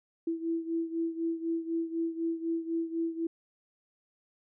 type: beating tone pair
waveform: sine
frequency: 329.6 / 333.6 Hz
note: E4 / E4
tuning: 0 / +21 cents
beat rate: 4 Hz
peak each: -31 / -35 dBFS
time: 0.27-3.27 s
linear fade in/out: 5 ms
effects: none